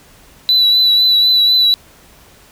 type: tone with vibrato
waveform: sine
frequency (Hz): 3964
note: B7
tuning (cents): +6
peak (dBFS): -6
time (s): 0.49-1.74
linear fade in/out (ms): 0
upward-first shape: triangle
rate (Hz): 4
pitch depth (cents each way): 32
effects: tanh soft clip ceiling -6 dBFS + pink hiss -45 dBFS RMS until 2.51 s